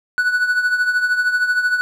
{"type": "tone with tremolo", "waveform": "triangle", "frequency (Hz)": 1480, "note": "F#6", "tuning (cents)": 0, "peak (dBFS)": -10, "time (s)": [0.18, 1.81], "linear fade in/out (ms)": 0, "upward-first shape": "triangle", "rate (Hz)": 13, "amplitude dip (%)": 70, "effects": []}